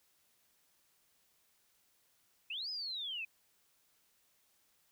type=linear two-way sweep; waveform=sine; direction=up then down; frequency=2483 to 5120 to 2483 Hz; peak=-38 dBFS; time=2.5-3.25 s; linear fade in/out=5 ms; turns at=2.7 s; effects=white hiss -73 dBFS RMS until 4.91 s